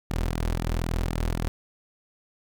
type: tone with flanger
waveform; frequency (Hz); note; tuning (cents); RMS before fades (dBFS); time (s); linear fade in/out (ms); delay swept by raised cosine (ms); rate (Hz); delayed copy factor
sawtooth; 41.2; E1; 0; -27; 0.1-1.48; 0; 1.8 to 7.2; 3.9; -0.55
effects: none